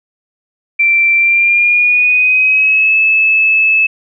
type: tone with pitch glide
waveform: sine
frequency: 2349 to 2606 Hz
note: D7 to E7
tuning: 0 to -20 cents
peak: -7 dBFS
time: 0.79-3.87 s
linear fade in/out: 10 ms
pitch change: +180 cents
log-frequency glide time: 1.16-2.97 s
effects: none